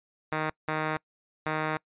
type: tone bursts at uneven times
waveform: 5% pulse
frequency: 155.56 Hz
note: D#3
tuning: in tune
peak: -16 dBFS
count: 3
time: 0.32-0.5 / 0.68-0.97 / 1.46-1.77 s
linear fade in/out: 2 ms
effects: noise-tail reverb RT60 0.1 s tail -25 dB re dry + resampled to 8000 Hz

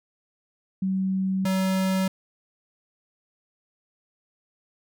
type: tone pair in turn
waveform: sine / square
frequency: 190.1 / 189.33 Hz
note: F#3 / F#3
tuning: +47 / +40 cents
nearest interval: unison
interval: 7 cents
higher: first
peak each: -22 dBFS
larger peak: neither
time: 0.82-1.45 / 1.45-2.08 s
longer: neither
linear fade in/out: 5 ms
effects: none

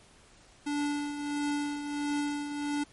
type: tone with tremolo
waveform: square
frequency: 290.8 Hz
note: D4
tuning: 17 cents flat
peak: -28 dBFS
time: 0.66-2.84 s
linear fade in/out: 10 ms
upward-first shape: triangle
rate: 1.5 Hz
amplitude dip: 60%
effects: pink hiss -58 dBFS RMS until 2.92 s + MP3 48 kbps

